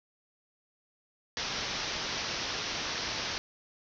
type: low-pass noise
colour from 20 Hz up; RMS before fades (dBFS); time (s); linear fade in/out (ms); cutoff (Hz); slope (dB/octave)
white; -35; 1.37-3.38; 0; 6000; 96
effects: none